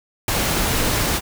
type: noise with ADSR envelope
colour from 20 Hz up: pink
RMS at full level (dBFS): -18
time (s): 0.28-1.21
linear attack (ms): 3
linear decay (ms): 3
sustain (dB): -2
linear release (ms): 45
effects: none